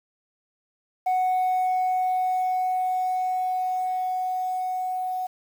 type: tone with level ramp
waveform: sine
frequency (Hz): 740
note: F#5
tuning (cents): 0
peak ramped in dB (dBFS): -17 to -25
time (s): 1.06-5.27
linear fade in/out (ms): 10
effects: tanh soft clip ceiling -19 dBFS + 8-bit